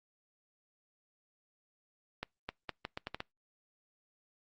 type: accelerating click train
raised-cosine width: 0.3 ms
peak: -21 dBFS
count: 8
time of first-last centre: 2.23-3.204 s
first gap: 260 ms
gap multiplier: 0.78
effects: noise-tail reverb RT60 0.2 s tail -26 dB re dry + Opus 48 kbps